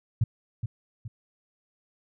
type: tone with echo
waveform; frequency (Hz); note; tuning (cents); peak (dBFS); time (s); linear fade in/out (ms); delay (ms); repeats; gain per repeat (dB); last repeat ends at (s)
sine; 113.6; A#2; -44; -18; 0.21-0.24; 5; 420; 2; -8; 1.08
effects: none